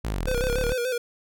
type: linear two-way sweep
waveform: sawtooth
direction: down then up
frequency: 59.7 to 30.87 to 38.61 Hz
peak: -22 dBFS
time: 0.04-0.74 s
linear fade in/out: 10 ms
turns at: 0.32 s
type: tone with vibrato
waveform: square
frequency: 493.9 Hz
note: B4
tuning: in tune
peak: -25 dBFS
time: 0.27-0.98 s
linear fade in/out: 5 ms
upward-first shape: square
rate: 6.9 Hz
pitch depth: 60 cents each way
effects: none